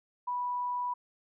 sine tone, 983 Hz, B5, 8 cents flat, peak -30 dBFS, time 0.27-0.94 s, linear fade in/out 10 ms, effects none

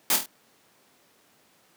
white noise with echo, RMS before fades -22 dBFS, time 0.1-0.16 s, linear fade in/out 2 ms, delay 25 ms, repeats 4, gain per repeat -5 dB, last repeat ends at 0.26 s, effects pink hiss -61 dBFS RMS until 1.76 s + high-pass 200 Hz 12 dB/octave

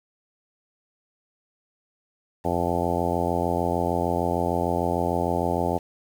harmonic tone, 86.6 Hz, F2, 14 cents flat, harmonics 1 / 2 / 3 / 4 / 5 / 6 / 7 / 8 / 9 / 10, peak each -31 / -31 / -31 / -31 / -31 / -31 / -31 / -31 / -31 / -31 dBFS, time 2.44-5.79 s, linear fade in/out 20 ms, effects 8-bit

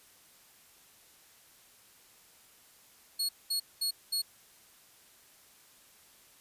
sawtooth tone bursts, 4336 Hz, C#8, 39 cents flat, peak -26 dBFS, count 4, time 3.19-4.22 s, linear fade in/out 10 ms, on 100 ms, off 210 ms, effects white hiss -60 dBFS RMS until 6.4 s + resampled to 32000 Hz

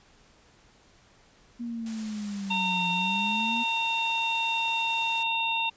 sine linear two-way sweep, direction down then up, 239.4 to 174.61 to 239.4 Hz, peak -31 dBFS, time 1.59-3.64 s, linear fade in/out 20 ms, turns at 2.9 s
white high-pass noise, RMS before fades -44 dBFS, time 1.86-5.23 s, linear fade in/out 2 ms, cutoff 350 Hz, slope 96 dB/octave
harmonic tone, 912 Hz, A#5, 38 cents flat, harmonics 1 / 3 / 4, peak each -29 / -28 / -32 dBFS, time 2.5-5.7 s, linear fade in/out 10 ms
effects pink hiss -59 dBFS RMS until 5.76 s + resampled to 16000 Hz

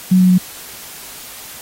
sine tone with pitch steps, 185 / 183.72 / 182.45 Hz, F#3 / F#3 / F#3, 0 / -12 / -24 cents, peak -7 dBFS, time 0.11-0.383 s, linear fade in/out 10 ms, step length 91 ms, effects white hiss -34 dBFS RMS until 1.61 s + AAC 48 kbps

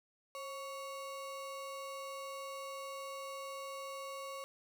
square ring-modulated tone, 830.6 Hz, G#5, in tune, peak -40 dBFS, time 0.35-4.44 s, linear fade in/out 0 ms, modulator 291 Hz, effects none

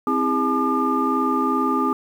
sine tone cluster, 261.5 / 324.3 / 406.3 / 858 / 1203 Hz, C4 / E4 / G#4 / A5 / D6, -1 / -28 / -38 / -44 / +41 cents, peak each -22 / -26 / -26 / -28 / -21 dBFS, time 0.07-1.93 s, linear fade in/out 2 ms, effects tanh soft clip ceiling -8 dBFS + 8-bit

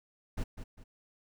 brown noise with echo, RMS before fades -33 dBFS, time 0.37-0.44 s, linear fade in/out 10 ms, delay 200 ms, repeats 2, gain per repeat -9 dB, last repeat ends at 0.84 s, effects none

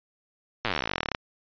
slowing click train, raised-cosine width 0.3 ms, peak -10 dBFS, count 30, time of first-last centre 0.65-1.149 s, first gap 8 ms, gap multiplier 1.05, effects resampled to 11025 Hz

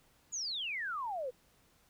sine exponential sweep, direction down, 7040 to 478.3 Hz, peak -35 dBFS, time 0.32-1.31 s, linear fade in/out 20 ms, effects pink hiss -68 dBFS RMS until 1.89 s

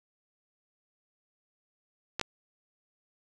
clicks, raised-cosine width 0.2 ms, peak -13 dBFS, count 2, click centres 2.196 / 2.213 s, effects none

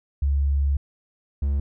sine / triangle tone pair in turn, 70.1 / 70.1 Hz, C#2 / C#2, +20 / +20 cents, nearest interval unison, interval 0 cents, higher neither, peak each -18 / -18 dBFS, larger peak neither, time 0.22-0.77 / 1.42-1.6 s, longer first, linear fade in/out 5 ms, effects none

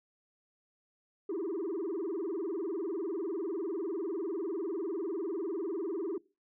sine tone with vibrato, 359.9 Hz, F#4, 48 cents flat, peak -30 dBFS, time 1.29-6.18 s, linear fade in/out 5 ms, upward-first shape sine, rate 20 Hz, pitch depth 240 cents each way, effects noise-tail reverb RT60 0.3 s tail -22 dB re dry + tanh soft clip ceiling -31 dBFS

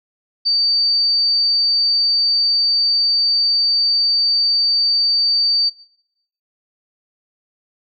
sine tone, 4611 Hz, D8, 33 cents flat, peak -13 dBFS, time 0.45-5.7 s, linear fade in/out 20 ms, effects noise-tail reverb RT60 0.8 s tail -20 dB re dry

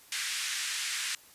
pink band-pass noise, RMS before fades -34 dBFS, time 0.12-1.15 s, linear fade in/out 2 ms, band 1700 to 9600 Hz, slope 24 dB/octave, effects white hiss -56 dBFS RMS until 1.34 s + resampled to 32000 Hz

